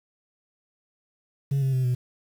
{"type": "tone with pitch steps", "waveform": "sine", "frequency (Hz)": [138.59, 133.79, 129.16, 124.69], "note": ["C#3", "C3", "C3", "B2"], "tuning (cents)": [0, 39, -22, 17], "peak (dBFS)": -18, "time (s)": [1.51, 1.95], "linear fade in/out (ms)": 10, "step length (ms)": 110, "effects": ["tanh soft clip ceiling -20 dBFS", "8-bit"]}